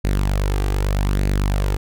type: tone with flanger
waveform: sawtooth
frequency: 49 Hz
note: G1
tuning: in tune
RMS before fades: -19 dBFS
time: 0.04-1.77 s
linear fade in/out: 10 ms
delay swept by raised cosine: 0.45 to 2.55 ms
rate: 0.82 Hz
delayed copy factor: +0.5
effects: none